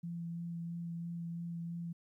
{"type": "tone with vibrato", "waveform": "sine", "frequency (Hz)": 169.5, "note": "E3", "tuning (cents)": 49, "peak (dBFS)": -38, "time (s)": [0.03, 1.93], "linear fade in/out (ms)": 10, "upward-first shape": "sine", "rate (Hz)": 3, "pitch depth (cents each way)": 12, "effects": ["13-bit"]}